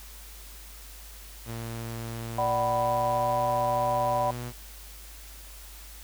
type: tone with pitch glide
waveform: sawtooth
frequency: 115.2 to 121.56 Hz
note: A#2 to B2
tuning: -20 to -27 cents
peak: -30 dBFS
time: 1.45-4.53 s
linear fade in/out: 50 ms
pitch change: +93 cents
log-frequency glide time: 2.57-3.34 s
type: chord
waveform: sine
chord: B minor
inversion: first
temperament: equal with one note detuned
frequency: 587.3 / 754.7 / 987.8 Hz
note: D5 / F#5 / B5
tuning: 0 / +34 / 0 cents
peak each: -28 dBFS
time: 2.38-4.31 s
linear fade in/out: 5 ms
effects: added 51 Hz sine -45 dBFS peak until 6.03 s + white hiss -48 dBFS RMS until 6.03 s